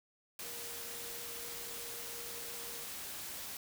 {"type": "tone in noise", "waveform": "sine", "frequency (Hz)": 471.3, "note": "A#4", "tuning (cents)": 19, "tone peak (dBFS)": -53, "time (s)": [0.43, 2.84], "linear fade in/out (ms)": 2, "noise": "white", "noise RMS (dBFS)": -44, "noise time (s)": [0.39, 3.57], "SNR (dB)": -12, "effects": []}